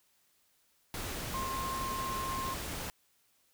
sine tone in noise, 1061 Hz, C6, 24 cents sharp, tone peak -35 dBFS, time 1.34-2.54 s, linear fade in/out 0 ms, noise pink, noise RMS -39 dBFS, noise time 0.94-2.9 s, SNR +1 dB, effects white hiss -71 dBFS RMS until 3.53 s

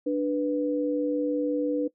sine tone pair together, 294.7 / 493.2 Hz, D4 / B4, +6 / -2 cents, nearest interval major sixth, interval 892 cents, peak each -25 / -27 dBFS, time 0.06-1.88 s, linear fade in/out 10 ms, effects noise-tail reverb RT60 0.1 s tail -19 dB re dry

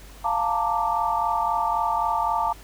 sine chord, Bb major seventh, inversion second, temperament equal with one note detuned, 698.5 / 880 / 923.8 / 1174.7 Hz, F5 / A5 / Bb5 / D6, 0 / 0 / -16 / 0 cents, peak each -28 / -25 / -26 / -27 dBFS, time 0.24-2.53 s, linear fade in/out 10 ms, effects added 50 Hz sine -43 dBFS peak until 2.63 s + pink hiss -48 dBFS RMS until 2.63 s

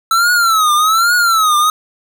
square tone with vibrato, 1318.5 Hz, E6, in tune, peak -10 dBFS, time 0.11-1.7 s, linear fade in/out 2 ms, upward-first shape triangle, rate 1.2 Hz, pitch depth 180 cents each way, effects none

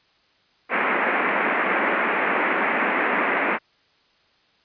white band-pass noise, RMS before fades -22 dBFS, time 0.69-3.59 s, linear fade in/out 50 ms, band 200 to 2300 Hz, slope 48 dB/octave, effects white hiss -61 dBFS RMS until 4.64 s + resampled to 11025 Hz

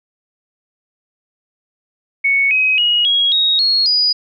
sine tone with pitch steps, 2217 / 2532 / 2892 / 3303 / 3772 / 4308 / 4920 Hz, C#7 / D#7 / F#7 / G#7 / A#7 / C8 / D#8, 0 / +30 / -40 / -10 / +20 / +50 / -20 cents, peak -11 dBFS, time 2.24-4.13 s, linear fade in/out 10 ms, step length 270 ms, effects none

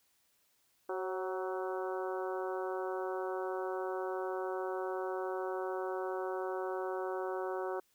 harmonic tone with a mistuned harmonic, 187.3 Hz, F#3, 21 cents sharp, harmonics 2 / 3 / 4 / 5 / 6 / 7 / 8, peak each -37 / -41 / -43 / -45 / -47 / -48 / -49 dBFS, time 0.89-7.8 s, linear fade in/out 5 ms, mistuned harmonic 3, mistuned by -43 cents, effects white hiss -73 dBFS RMS until 7.94 s

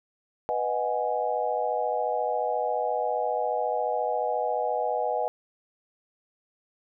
sine chord, G# minor seventh, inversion first, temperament equal with one note detuned, 493.9 / 622.3 / 736.2 / 830.6 Hz, B4 / D#5 / F#5 / G#5, 0 / 0 / -9 / 0 cents, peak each -30 dBFS, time 0.49-5.28 s, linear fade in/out 0 ms, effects none

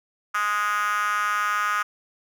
5% pulse tone with high-pass filter, 207.7 Hz, G#3, in tune, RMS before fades -24 dBFS, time 0.34-1.83 s, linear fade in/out 10 ms, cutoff 1300 Hz, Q 8.8, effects none

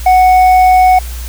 sine tone with hard clipping, 740 Hz, F#5, in tune, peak -5 dBFS, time 0.06-0.99 s, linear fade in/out 5 ms, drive 4 dB, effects added 60 Hz sine -20 dBFS peak until 1.28 s + white hiss -31 dBFS RMS until 1.28 s

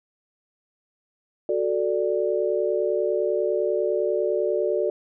sine chord, D major, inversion first, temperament equal, 370 / 440 / 587.3 Hz, F#4 / A4 / D5, 0 / 0 / 0 cents, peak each -25 dBFS, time 1.49-4.9 s, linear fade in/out 2 ms, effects none

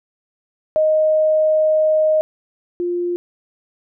sine tone pair in turn, 622.3 / 350.9 Hz, D#5 / F4, 0 / +8 cents, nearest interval minor seventh, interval 992 cents, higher first, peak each -12 / -18 dBFS, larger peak first, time 0.76-2.21 / 2.8-3.16 s, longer first, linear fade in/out 0 ms, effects none

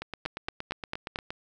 two click trains, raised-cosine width 0.3 ms, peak -15 / -19 dBFS, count 5 / 12, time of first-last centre 0.26-1.159 / 0.02-1.305 s, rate 4.45 / 8.56 Hz, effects none

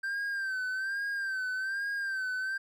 triangle tone with vibrato, 1568 Hz, G6, in tune, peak -29 dBFS, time 0.03-2.58 s, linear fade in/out 10 ms, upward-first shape sine, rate 1.2 Hz, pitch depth 68 cents each way, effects none

